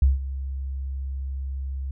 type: tone with ADSR envelope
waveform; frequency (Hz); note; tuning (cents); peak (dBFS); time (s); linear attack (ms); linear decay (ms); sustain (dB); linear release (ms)
sine; 67.2; C2; +47; -12; 0.02-1.91; 4; 160; -15; 3
effects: none